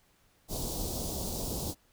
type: band-stop noise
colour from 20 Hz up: pink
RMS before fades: -35 dBFS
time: 0.48-1.75 s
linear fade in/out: 50 ms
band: 790 to 4200 Hz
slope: 24 dB/octave
effects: pink hiss -67 dBFS RMS until 1.92 s